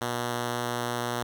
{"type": "tone", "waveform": "5% pulse", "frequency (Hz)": 120.4, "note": "B2", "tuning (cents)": -44, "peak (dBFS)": -17, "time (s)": [0.01, 1.23], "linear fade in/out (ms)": 5, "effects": []}